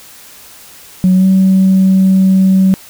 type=tone with pitch glide; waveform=sine; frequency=185 to 189.98 Hz; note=F#3 to F#3; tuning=0 to +46 cents; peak=-4 dBFS; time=1.04-2.74 s; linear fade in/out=0 ms; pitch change=+46 cents; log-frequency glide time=1.14-1.26 s; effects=tanh soft clip ceiling -2 dBFS + white hiss -37 dBFS RMS until 2.89 s